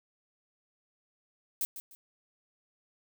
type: noise with echo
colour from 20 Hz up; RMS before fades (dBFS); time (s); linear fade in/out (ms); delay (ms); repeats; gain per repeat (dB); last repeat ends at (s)
violet; -31; 1.61-1.65; 0; 150; 2; -11; 1.95
effects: none